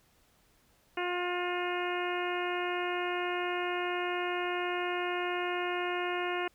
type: harmonic tone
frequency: 355.7 Hz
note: F4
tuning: 32 cents sharp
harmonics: 1 / 2 / 3 / 4 / 5 / 6 / 7 / 8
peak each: -34 / -37 / -39 / -40 / -41 / -42 / -42 / -43 dBFS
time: 0.97-6.48 s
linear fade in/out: 5 ms
effects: pink hiss -67 dBFS RMS until 6.54 s